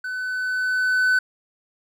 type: tone with level ramp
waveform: triangle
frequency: 1507 Hz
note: F#6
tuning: 31 cents sharp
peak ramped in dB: -25 to -13 dBFS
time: 0.04-1.19 s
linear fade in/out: 5 ms
effects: none